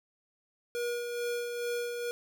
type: tone with tremolo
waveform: square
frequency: 479.2 Hz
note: A#4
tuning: 48 cents sharp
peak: -31 dBFS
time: 0.75-2.11 s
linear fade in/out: 0 ms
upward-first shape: sine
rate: 2.3 Hz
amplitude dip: 40%
effects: none